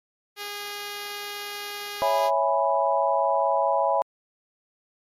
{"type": "tone", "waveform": "5% pulse", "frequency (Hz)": 410, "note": "G#4", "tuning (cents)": -22, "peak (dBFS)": -21, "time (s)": [0.36, 2.31], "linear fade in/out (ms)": 50}
{"type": "chord", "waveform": "sine", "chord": "C# minor seventh", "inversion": "none", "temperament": "equal", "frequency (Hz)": [554.4, 659.3, 830.6, 987.8], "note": ["C#5", "E5", "G#5", "B5"], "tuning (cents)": [0, 0, 0, 0], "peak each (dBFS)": -25, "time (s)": [2.02, 4.02], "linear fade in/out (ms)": 0}
{"effects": ["MP3 64 kbps"]}